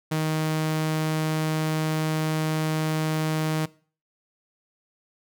sawtooth tone, 156.7 Hz, D#3, 13 cents sharp, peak -19 dBFS, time 0.11-3.66 s, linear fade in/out 10 ms, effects noise-tail reverb RT60 0.4 s tail -20 dB re dry

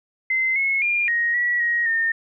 sine tone with pitch steps, 2066 / 2181 / 2406 / 1877 / 1934 / 1888 / 1823 Hz, C7 / C#7 / D7 / A#6 / B6 / A#6 / A#6, -22 / -29 / +41 / +11 / -37 / +22 / -39 cents, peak -18 dBFS, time 0.3-2.12 s, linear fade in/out 5 ms, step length 260 ms, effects none

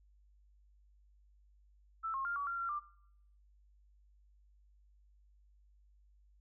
sine tone with pitch steps, 1323 / 1077 / 1398 / 1137 / 1381 / 1370 / 1185 Hz, E6 / C6 / F6 / C#6 / F6 / F6 / D6, +6 / +50 / +1 / +44 / -20 / -34 / +15 cents, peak -35 dBFS, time 2.03-2.8 s, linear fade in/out 20 ms, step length 110 ms, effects noise-tail reverb RT60 0.7 s tail -20 dB re dry + added 50 Hz sine -63 dBFS peak until 6.4 s

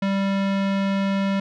square tone with low-pass filter, 196 Hz, G3, in tune, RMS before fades -22 dBFS, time 0.02-1.4 s, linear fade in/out 5 ms, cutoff 3200 Hz, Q 0.98, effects none

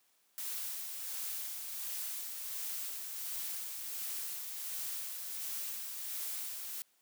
blue noise with tremolo, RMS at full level -39 dBFS, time 0.38-6.82 s, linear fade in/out 0 ms, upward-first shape sine, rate 1.4 Hz, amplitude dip 35%, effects white hiss -72 dBFS RMS until 7.01 s + high-pass 200 Hz 12 dB/octave

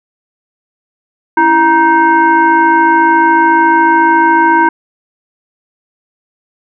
sine tone with frequency modulation, 942 Hz, A#5, 18 cents sharp, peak -5 dBFS, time 1.37-4.69 s, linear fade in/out 5 ms, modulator 610 Hz, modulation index 0.97, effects none

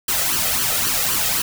white noise with flanger, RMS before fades -20 dBFS, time 0.08-1.42 s, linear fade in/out 5 ms, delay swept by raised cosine 0.67 to 1.6 ms, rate 3.8 Hz, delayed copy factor +0.65, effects none

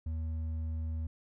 sine tone with hard clipping, 79.9 Hz, D#2, 47 cents sharp, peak -34 dBFS, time 0.06-1.07 s, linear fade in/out 5 ms, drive 4 dB, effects none

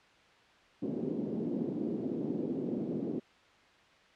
white band-pass noise, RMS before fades -35 dBFS, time 0.82-3.2 s, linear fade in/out 10 ms, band 180 to 350 Hz, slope 24 dB/octave, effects white hiss -61 dBFS RMS until 4.15 s + low-pass 3000 Hz 12 dB/octave

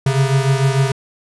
square beating tone pair, 133.6 / 140.3 Hz, C3 / C#3, +36 / +21 cents, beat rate 6.7 Hz, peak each -15 / -19 dBFS, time 0.06-0.92 s, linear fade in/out 5 ms, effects resampled to 24000 Hz

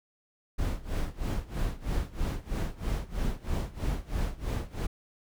brown noise with tremolo, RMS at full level -28 dBFS, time 0.58-4.87 s, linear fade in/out 10 ms, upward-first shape sine, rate 3.1 Hz, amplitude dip 90%, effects none

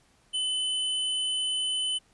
square tone, 3023 Hz, F#7, 36 cents sharp, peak -27 dBFS, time 0.33-1.99 s, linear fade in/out 20 ms, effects pink hiss -64 dBFS RMS until 2.13 s + resampled to 24000 Hz

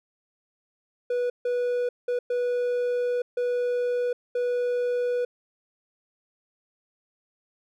triangle tone bursts at uneven times, 489.5 Hz, B4, 15 cents flat, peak -21 dBFS, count 6, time 1.1-1.3 / 1.45-1.89 / 2.08-2.19 / 2.3-3.22 / 3.37-4.13 / 4.35-5.25 s, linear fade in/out 5 ms, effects none

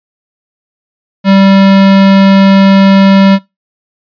square tone, 194.8 Hz, G3, 11 cents flat, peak -3 dBFS, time 1.24-3.39 s, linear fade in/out 50 ms, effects noise-tail reverb RT60 0.2 s tail -22 dB re dry + resampled to 11025 Hz

